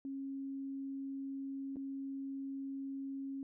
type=tone with dropouts; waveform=sine; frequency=272.4 Hz; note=C#4; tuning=30 cents flat; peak=-39 dBFS; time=0.05-3.43 s; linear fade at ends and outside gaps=1 ms; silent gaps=1.759-1.767 s; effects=none